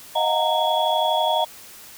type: tone cluster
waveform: sine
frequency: 626 / 716 / 748 / 924 / 3361 Hz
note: D#5 / F5 / F#5 / A#5 / G#7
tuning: +10 / +43 / +19 / -16 / +20 cents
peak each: -23 / -25 / -28 / -22 / -26 dBFS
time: 0.15-1.45 s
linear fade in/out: 10 ms
effects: white hiss -43 dBFS RMS until 1.97 s